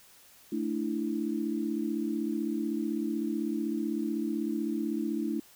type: chord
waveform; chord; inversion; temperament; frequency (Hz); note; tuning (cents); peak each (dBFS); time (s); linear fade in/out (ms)
sine; A suspended fourth; none; equal; 220 / 293.7 / 329.6; A3 / D4 / E4; 0 / 0 / 0; -33; 0.52-5.4; 5
effects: white hiss -57 dBFS RMS until 5.55 s